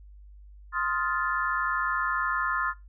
sine chord, F dominant seventh, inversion second, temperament just, 1047.7 / 1257.2 / 1396.9 / 1746.1 Hz, C6 / Eb6 / F6 / A6, +2 / +18 / 0 / -14 cents, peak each -31 dBFS, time 0.72-2.74 s, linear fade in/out 50 ms, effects noise-tail reverb RT60 0.2 s tail -17 dB re dry + added 50 Hz sine -46 dBFS peak until 2.88 s

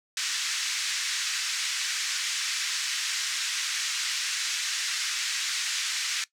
white band-pass noise, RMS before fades -30 dBFS, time 0.17-6.24 s, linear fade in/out 2 ms, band 1500 to 6900 Hz, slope 24 dB/octave, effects noise-tail reverb RT60 0.1 s tail -18 dB re dry

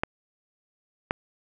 clicks, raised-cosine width 0.5 ms, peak -9 dBFS, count 2, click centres 0.035 / 1.109 s, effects none

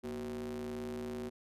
square ring-modulated tone, 69.3 Hz, C#2, in tune, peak -36 dBFS, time 0.03-1.3 s, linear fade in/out 20 ms, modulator 306 Hz, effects resampled to 32000 Hz

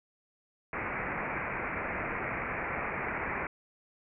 white low-pass noise, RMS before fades -35 dBFS, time 0.73-3.47 s, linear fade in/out 2 ms, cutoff 2400 Hz, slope 96 dB/octave, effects none

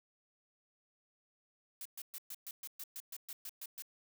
blue noise bursts, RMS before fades -45 dBFS, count 13, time 1.81-3.822 s, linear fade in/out 2 ms, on 44 ms, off 120 ms, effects none

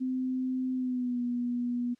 sine tone with pitch glide, 257.3 to 242.9 Hz, C4 to B3, -29 to -29 cents, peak -28 dBFS, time 0-1.95 s, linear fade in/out 20 ms, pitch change -100 cents, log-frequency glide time 0.74-1.21 s, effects white hiss -71 dBFS RMS until 1.99 s + low-pass 6000 Hz 12 dB/octave

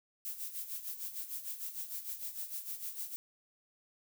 violet noise with tremolo, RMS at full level -39 dBFS, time 0.25-3.16 s, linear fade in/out 0 ms, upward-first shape sine, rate 6.6 Hz, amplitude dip 70%, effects none

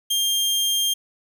sawtooth tone, 3200 Hz, G7, 35 cents sharp, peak -16 dBFS, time 0.1-0.94 s, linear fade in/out 10 ms, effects none

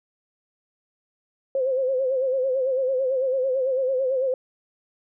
sine tone with vibrato, 523.3 Hz, C5, in tune, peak -20 dBFS, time 1.55-4.34 s, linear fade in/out 2 ms, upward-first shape sine, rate 9 Hz, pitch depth 70 cents each way, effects none

